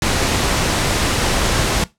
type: noise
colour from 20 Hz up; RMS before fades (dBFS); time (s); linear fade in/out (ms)
pink; -17; 0.02-1.84; 2
effects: noise-tail reverb RT60 0.2 s tail -19 dB re dry + low-pass 9000 Hz 12 dB/octave